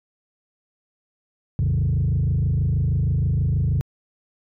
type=tone with frequency modulation; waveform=sine; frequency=110 Hz; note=A2; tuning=in tune; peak=-16 dBFS; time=1.59-3.81 s; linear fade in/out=0 ms; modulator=26.3 Hz; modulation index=1.7; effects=tanh soft clip ceiling -15 dBFS